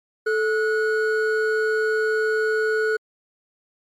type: tone pair together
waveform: triangle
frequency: 436.4 / 1460 Hz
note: A4 / F#6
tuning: -14 / -24 cents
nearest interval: octave + major sixth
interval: 2090 cents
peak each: -18 / -22 dBFS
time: 0.26-2.97 s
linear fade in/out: 10 ms
effects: MP3 96 kbps